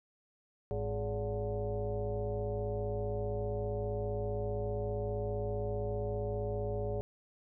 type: tone with frequency modulation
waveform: sine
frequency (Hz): 261.6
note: C4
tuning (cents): 0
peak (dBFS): -32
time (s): 0.71-7.01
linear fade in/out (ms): 0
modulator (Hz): 156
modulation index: 2.3
effects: none